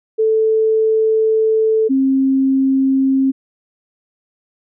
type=tone pair in turn; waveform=sine; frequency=440 / 267.5 Hz; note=A4 / C4; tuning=0 / +38 cents; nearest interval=major sixth; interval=862 cents; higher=first; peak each=-11 dBFS; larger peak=neither; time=0.18-1.89 / 1.89-3.32 s; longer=first; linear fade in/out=20 ms; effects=none